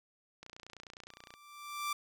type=click train; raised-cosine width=0.2 ms; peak=-31 dBFS; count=28; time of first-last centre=0.43-1.339 s; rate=29.7 Hz
type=tone with exponential growth; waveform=sawtooth; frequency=1174.7 Hz; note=D6; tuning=in tune; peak=-28 dBFS; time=1.1-1.93 s; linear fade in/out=5 ms; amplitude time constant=180 ms
effects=none